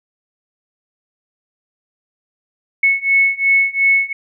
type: beating tone pair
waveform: sine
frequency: 2200 / 2202.8 Hz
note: C#7 / C#7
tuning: -14 / -11 cents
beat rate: 2.8 Hz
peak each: -15 / -14 dBFS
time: 2.83-4.13 s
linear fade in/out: 5 ms
effects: none